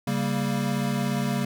square chord, G diminished, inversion second, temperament equal, 138.59 / 196 / 233.1 Hz, Db3 / G3 / Bb3, 0 / 0 / 0 cents, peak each -29 dBFS, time 0.07-1.45 s, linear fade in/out 5 ms, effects none

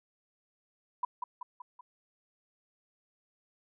sine tone with echo, 987.8 Hz, B5, in tune, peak -27 dBFS, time 1.03-1.05 s, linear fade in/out 5 ms, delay 190 ms, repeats 4, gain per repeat -5 dB, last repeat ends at 1.81 s, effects none

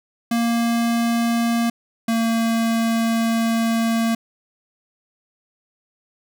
square tone pair in turn, 233.1 / 228 Hz, A#3 / A#3, 0 / -38 cents, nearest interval unison, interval 38 cents, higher first, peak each -18 dBFS, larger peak neither, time 0.31-1.7 / 2.08-4.15 s, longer second, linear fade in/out 5 ms, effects none

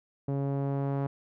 sawtooth tone with low-pass filter sweep, 138.8 Hz, C#3, 3 cents sharp, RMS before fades -30 dBFS, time 0.28-1.07 s, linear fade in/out 5 ms, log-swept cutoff 550 to 930 Hz, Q 1, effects none

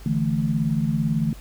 sine chord, D suspended second, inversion none, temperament equal, 146.83 / 164.81 / 220 Hz, D3 / E3 / A3, 0 / 0 / 0 cents, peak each -24 dBFS, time 0.06-1.33 s, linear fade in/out 2 ms, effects added 50 Hz sine -39 dBFS peak until 1.4 s + pink hiss -48 dBFS RMS until 1.4 s

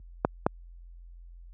clicks, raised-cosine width 1 ms, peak -7 dBFS, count 2, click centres 0.249 / 0.465 s, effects added 43 Hz sine -34 dBFS peak until 1.53 s + high-pass 80 Hz 12 dB/octave

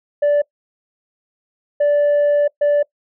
sine tone bursts at uneven times, 583 Hz, D5, 13 cents flat, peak -9 dBFS, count 3, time 0.22-0.42 / 1.8-2.48 / 2.61-2.83 s, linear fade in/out 10 ms, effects noise-tail reverb RT60 0.1 s tail -23 dB re dry + tanh soft clip ceiling -11 dBFS

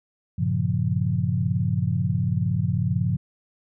sine chord, G half-diminished seventh, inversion none, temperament equal, 98 / 116.54 / 138.59 / 174.61 Hz, G2 / Bb2 / Db3 / F3, 0 / 0 / 0 / 0 cents, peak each -26 dBFS, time 0.38-3.17 s, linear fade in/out 10 ms, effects none

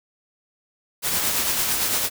white noise with tremolo, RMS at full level -21 dBFS, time 1.02-2.1 s, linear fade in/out 50 ms, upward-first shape triangle, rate 8.9 Hz, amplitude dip 40%, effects none

